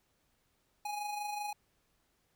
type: tone with amplitude modulation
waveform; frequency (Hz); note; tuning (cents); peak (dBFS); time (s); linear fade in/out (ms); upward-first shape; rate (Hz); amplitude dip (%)
square; 830.6; G#5; 0; -35; 0.85-1.53; 5; sine; 25.2; 45
effects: pink hiss -75 dBFS RMS until 2.35 s